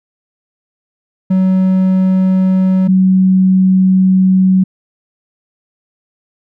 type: tone pair in turn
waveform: triangle / sine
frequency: 187.6 / 187.6 Hz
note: F#3 / F#3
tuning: +24 / +24 cents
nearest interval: unison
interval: 0 cents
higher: neither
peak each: -6 dBFS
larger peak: neither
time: 1.3-2.88 / 2.88-4.64 s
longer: second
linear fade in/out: 10 ms
effects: none